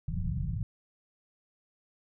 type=low-pass noise; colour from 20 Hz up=white; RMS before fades=-32 dBFS; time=0.08-0.63 s; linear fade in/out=2 ms; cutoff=180 Hz; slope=96 dB/octave; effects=none